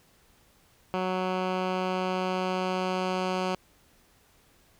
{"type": "tone with low-pass filter sweep", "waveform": "10% pulse", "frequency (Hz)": 185, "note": "F#3", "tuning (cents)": 0, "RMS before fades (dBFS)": -29, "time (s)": [0.94, 3.55], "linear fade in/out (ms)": 0, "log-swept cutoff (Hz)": [2700, 4900], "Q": 0.78, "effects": ["pink hiss -62 dBFS RMS until 4.79 s"]}